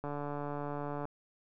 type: click train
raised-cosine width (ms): 1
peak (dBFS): -25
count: 148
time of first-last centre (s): 0.04-1.054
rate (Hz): 145
effects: none